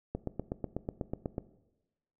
click train, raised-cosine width 2 ms, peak -20 dBFS, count 11, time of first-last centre 0.15-1.382 s, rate 8.12 Hz, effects noise-tail reverb RT60 1.0 s tail -17 dB re dry

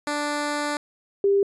10% pulse / sine tone pair in turn, 293.7 / 398 Hz, D4 / G4, 0 / +26 cents, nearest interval perfect fourth, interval 526 cents, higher second, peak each -16 dBFS, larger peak neither, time 0.07-0.77 / 1.24-1.43 s, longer first, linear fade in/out 2 ms, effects resampled to 24000 Hz

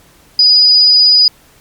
sine tone, 4942 Hz, D#8, 13 cents flat, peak -4 dBFS, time 0.39-1.28 s, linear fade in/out 2 ms, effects pink hiss -46 dBFS RMS until 1.6 s + MP3 96 kbps

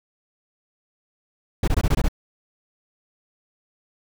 brown noise bursts, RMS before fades -18 dBFS, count 7, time 1.63-2.085 s, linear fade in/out 5 ms, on 47 ms, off 21 ms, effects none

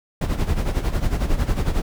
brown noise with tremolo, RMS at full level -18 dBFS, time 0.21-1.82 s, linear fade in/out 5 ms, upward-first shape sine, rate 11 Hz, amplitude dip 70%, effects none

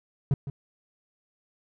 triangle tone with echo, 138.59 Hz, C#3, in tune, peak -17 dBFS, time 0.31-0.34 s, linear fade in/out 2 ms, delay 160 ms, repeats 1, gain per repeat -12 dB, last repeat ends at 0.5 s, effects none

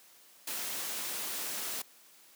white noise, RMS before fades -37 dBFS, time 0.47-1.82 s, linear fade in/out 5 ms, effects white hiss -59 dBFS RMS until 2.35 s + high-pass 200 Hz 12 dB/octave

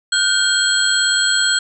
sine tone cluster, 1441 / 1539 / 3244 / 4246 / 7900 Hz, F#6 / G6 / G#7 / C8 / B8, -46 / -32 / -41 / +25 / 0 cents, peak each -20 dBFS, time 0.12-1.59 s, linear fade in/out 5 ms, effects none

